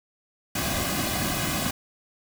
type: noise with comb filter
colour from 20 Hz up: pink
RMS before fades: -27 dBFS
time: 0.55-1.71 s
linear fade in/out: 5 ms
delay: 2.2 ms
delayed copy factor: -0.8
effects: none